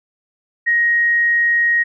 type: tone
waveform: sine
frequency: 1880 Hz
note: A#6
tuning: 14 cents sharp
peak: -12 dBFS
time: 0.66-1.84 s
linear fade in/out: 20 ms
effects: none